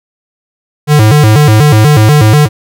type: tone with vibrato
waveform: square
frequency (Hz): 126.9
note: B2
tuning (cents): +47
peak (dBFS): -3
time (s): 0.87-2.49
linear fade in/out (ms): 50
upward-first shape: square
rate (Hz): 4.1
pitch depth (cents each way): 280
effects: none